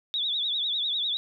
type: tone with vibrato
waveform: sine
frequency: 3613 Hz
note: A7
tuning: 45 cents sharp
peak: -25 dBFS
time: 0.14-1.17 s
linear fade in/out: 0 ms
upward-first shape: triangle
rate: 10 Hz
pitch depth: 140 cents each way
effects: none